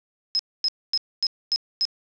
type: tone bursts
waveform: sine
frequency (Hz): 5130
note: E8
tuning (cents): -48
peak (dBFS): -19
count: 6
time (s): 0.35-1.852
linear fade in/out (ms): 0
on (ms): 42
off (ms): 250
effects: resampled to 16000 Hz + 8-bit